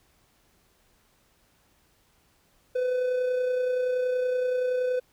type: tone with amplitude modulation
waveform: triangle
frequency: 503 Hz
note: B4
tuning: 32 cents sharp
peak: -20 dBFS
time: 2.75-5 s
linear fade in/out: 10 ms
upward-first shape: sine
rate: 30.6 Hz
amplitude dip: 35%
effects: pink hiss -65 dBFS RMS until 5.12 s